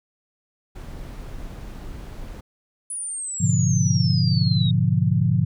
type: noise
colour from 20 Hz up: brown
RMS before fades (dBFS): -35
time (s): 0.75-2.41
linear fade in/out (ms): 10
type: exponential sweep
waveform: sine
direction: down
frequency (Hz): 9956 to 3735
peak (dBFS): -27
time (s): 2.9-4.71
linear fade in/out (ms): 5
type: chord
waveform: sine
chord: G# diminished seventh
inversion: none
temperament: equal with one note detuned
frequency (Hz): 103.83 / 123.47 / 144.98 / 174.61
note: G#2 / B2 / D3 / F3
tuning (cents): 0 / 0 / -22 / 0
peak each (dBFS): -22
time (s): 3.4-5.45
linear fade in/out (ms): 10
effects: none